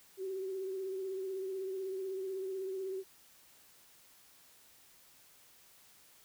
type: tone with vibrato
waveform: sine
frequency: 381 Hz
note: G4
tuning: 49 cents flat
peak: -36 dBFS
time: 0.17-3.04 s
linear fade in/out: 50 ms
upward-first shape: triangle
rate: 16 Hz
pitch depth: 43 cents each way
effects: white hiss -62 dBFS RMS until 6.24 s